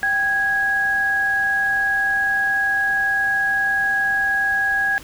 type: tone pair together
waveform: sine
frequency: 784 / 1654.1 Hz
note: G5 / G#6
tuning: 0 / -7 cents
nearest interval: octave + minor second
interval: 1293 cents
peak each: -26 / -17 dBFS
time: 0.03-4.98 s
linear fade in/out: 0 ms
effects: pink hiss -41 dBFS RMS until 5.03 s